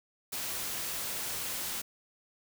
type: noise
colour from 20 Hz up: white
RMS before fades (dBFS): -36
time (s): 0.32-1.82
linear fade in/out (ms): 10
effects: none